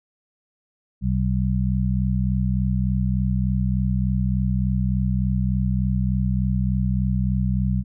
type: harmonic tone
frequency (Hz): 63.4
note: B1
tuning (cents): +46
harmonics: 1 / 2 / 3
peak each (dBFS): -23 / -23 / -23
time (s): 1.01-7.84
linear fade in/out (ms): 50
effects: none